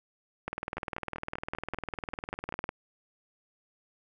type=two click trains; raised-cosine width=0.5 ms; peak=-23 / -18 dBFS; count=10 / 45; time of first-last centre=0.77-2.524 / 0.48-2.691 s; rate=5.13 / 19.9 Hz; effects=none